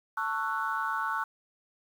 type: chord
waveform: sine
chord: F# minor seventh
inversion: first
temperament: just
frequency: 888 / 1110 / 1332 / 1480 Hz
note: A5 / C#6 / E6 / F#6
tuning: +16 / +2 / +18 / 0 cents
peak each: -34 / -33 / -34 / -33 dBFS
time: 0.17-1.24 s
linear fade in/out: 5 ms
effects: tanh soft clip ceiling -18 dBFS + 9-bit